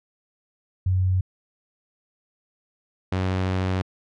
sine / sawtooth tone pair in turn, 92.8 / 93.33 Hz, F#2 / F#2, +6 / +15 cents, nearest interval unison, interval 9 cents, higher second, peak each -18 dBFS, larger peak neither, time 0.86-1.21 / 3.12-3.82 s, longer second, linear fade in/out 5 ms, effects low-pass 4000 Hz 12 dB/octave

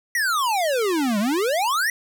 square exponential two-way sweep, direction down then up, 1975.5 to 196 to 1975.5 Hz, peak -20 dBFS, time 0.15-1.9 s, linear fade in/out 2 ms, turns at 1.19 s, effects none

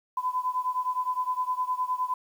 sine beating tone pair, 1005 / 1014.7 Hz, B5 / B5, +30 / +47 cents, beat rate 9.7 Hz, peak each -28 / -30 dBFS, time 0.17-2.14 s, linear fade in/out 5 ms, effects 9-bit

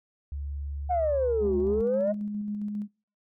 sine tone with pitch glide, 71.2 to 71.99 Hz, C#2 to D2, +47 to -34 cents, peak -31 dBFS, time 0.32-1.81 s, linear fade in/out 0 ms, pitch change +19 cents, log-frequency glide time 1.13-1.56 s
sine exponential two-way sweep, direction down then up, 740 to 354.5 to 638 Hz, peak -22 dBFS, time 0.89-2.13 s, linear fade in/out 20 ms, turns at 1.58 s
sine tone with tremolo, 207.7 Hz, G#3, in tune, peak -28 dBFS, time 1.4-2.88 s, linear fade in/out 50 ms, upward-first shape square, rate 7.4 Hz, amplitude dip 25%
effects noise-tail reverb RT60 0.4 s tail -25 dB re dry + tanh soft clip ceiling -17 dBFS

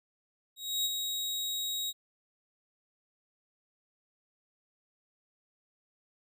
sawtooth tone with ADSR envelope, 3800 Hz, A#7, 33 cents sharp, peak -24 dBFS, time 0.56-1.93 s, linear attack 290 ms, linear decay 32 ms, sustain -5 dB, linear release 38 ms, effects none

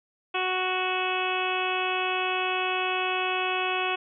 harmonic tone, 370 Hz, F#4, in tune, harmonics 1 / 2 / 3 / 4 / 5 / 6 / 7 / 8 / 9, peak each -32 / -31 / -32 / -35 / -41 / -38 / -30 / -37 / -38 dBFS, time 0.34-3.96 s, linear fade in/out 10 ms, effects none

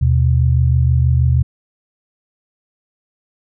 sine tone pair together, 78.8 / 125.09 Hz, D#2 / B2, +23 / +23 cents, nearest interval minor sixth, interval 800 cents, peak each -13 dBFS, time 0.01-1.43 s, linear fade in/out 10 ms, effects none

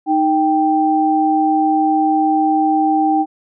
sine tone pair together, 311.1 / 784 Hz, D#4 / G5, 0 / 0 cents, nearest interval octave + major third, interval 1600 cents, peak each -15 / -14 dBFS, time 0.06-3.26 s, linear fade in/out 50 ms, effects none

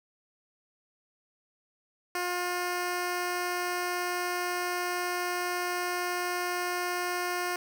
10% pulse tone, 356.2 Hz, F4, 34 cents sharp, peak -21 dBFS, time 2.15-7.56 s, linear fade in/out 2 ms, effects none

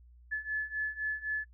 sine beating tone pair, 1722 / 1725.9 Hz, A6 / A6, -38 / -34 cents, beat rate 3.9 Hz, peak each -36 / -34 dBFS, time 0.31-1.45 s, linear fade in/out 20 ms, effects noise-tail reverb RT60 0.1 s tail -26 dB re dry + added 60 Hz sine -54 dBFS peak until 1.53 s

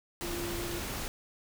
sine tone in noise, 344.6 Hz, F4, 23 cents flat, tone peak -37 dBFS, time 0.23-0.79 s, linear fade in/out 0 ms, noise pink, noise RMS -37 dBFS, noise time 0.21-1.08 s, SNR -3 dB, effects none

